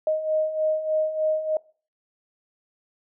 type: beating tone pair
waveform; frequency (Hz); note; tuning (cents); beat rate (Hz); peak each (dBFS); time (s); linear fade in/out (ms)
sine; 621 / 624.3; D#5 / D#5; -3 / +6; 3.3; -28 / -22; 0.07-1.57; 2
effects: noise-tail reverb RT60 0.4 s tail -23 dB re dry